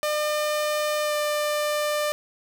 sawtooth tone with pitch glide, 602 to 596.5 Hz, D5 to D5, +43 to +27 cents, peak -19 dBFS, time 0.03-2.12 s, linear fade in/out 0 ms, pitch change -16 cents, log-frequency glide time 1.02-1.14 s, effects none

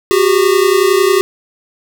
square tone pair together, 369 / 400 Hz, F#4 / G4, -5 / +35 cents, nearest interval minor second, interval 140 cents, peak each -12 dBFS, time 0.11-1.21 s, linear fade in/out 0 ms, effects none

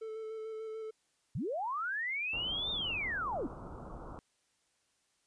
triangle tone with vibrato, 440 Hz, A4, in tune, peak -37 dBFS, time 0.01-0.91 s, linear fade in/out 10 ms, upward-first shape square, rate 6.8 Hz, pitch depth 14 cents each way
sine linear two-way sweep, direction up then down, 89.4 to 3674 to 213.3 Hz, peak -33 dBFS, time 1.35-3.47 s, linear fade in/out 5 ms, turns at 2.71 s
pink low-pass noise, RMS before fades -46 dBFS, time 2.33-4.19 s, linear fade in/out 0 ms, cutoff 1400 Hz, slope 96 dB/octave
effects white hiss -75 dBFS RMS until 5.26 s + resampled to 22050 Hz

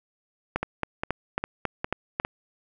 two click trains, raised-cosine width 0.5 ms, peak -10 / -12 dBFS, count 7 / 5, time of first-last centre 0.56-2.199 / 0.63-2.249 s, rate 3.66 / 2.47 Hz, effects none

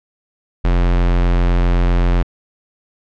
square tone, 43.88 Hz, F1, 9 cents sharp, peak -12 dBFS, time 0.64-2.23 s, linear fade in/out 10 ms, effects low-pass 3000 Hz 12 dB/octave

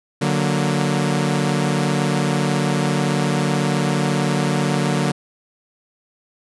sawtooth chord, D augmented, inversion none, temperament equal, 146.83 / 185 / 233.1 Hz, D3 / F#3 / A#3, 0 / 0 / 0 cents, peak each -16 / -18 / -20 dBFS, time 0.21-5.12 s, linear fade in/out 10 ms, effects resampled to 24000 Hz

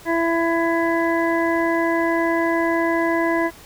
harmonic tone, 333.6 Hz, E4, 21 cents sharp, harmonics 1 / 2 / 3 / 5 / 6, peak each -20 / -23 / -25 / -27 / -28 dBFS, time 0.05-3.51 s, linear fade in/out 50 ms, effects pink hiss -44 dBFS RMS until 3.65 s

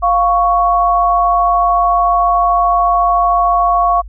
sine tone pair together, 700.6 / 1113 Hz, F5 / C#6, +5 / +7 cents, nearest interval minor sixth, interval 802 cents, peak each -12 dBFS, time 0.02-4.02 s, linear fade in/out 20 ms, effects added 50 Hz sine -28 dBFS peak until 4.08 s

